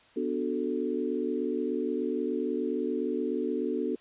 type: chord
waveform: sine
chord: B minor seventh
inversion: none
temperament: equal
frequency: 246.9 / 293.7 / 370 / 440 Hz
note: B3 / D4 / F#4 / A4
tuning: 0 / 0 / 0 / 0 cents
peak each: -33 dBFS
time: 0.16-3.96 s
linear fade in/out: 10 ms
effects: white hiss -59 dBFS RMS until 4 s + resampled to 8000 Hz